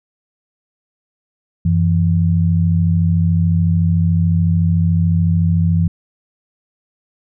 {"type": "tone pair together", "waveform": "sine", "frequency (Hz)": [92.5, 166.25], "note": ["F#2", "E3"], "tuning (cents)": [0, 15], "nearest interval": "minor seventh", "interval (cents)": 1015, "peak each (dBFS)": -14, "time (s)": [1.65, 5.88], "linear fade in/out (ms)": 5, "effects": []}